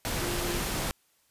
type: tone in noise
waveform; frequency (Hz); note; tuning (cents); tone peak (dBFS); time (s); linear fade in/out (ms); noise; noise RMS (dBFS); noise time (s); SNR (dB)
sine; 350; F4; +4; -34; 0.21-0.59; 0; pink; -31; 0.05-0.91; -6
effects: white hiss -68 dBFS RMS until 1.3 s + resampled to 32000 Hz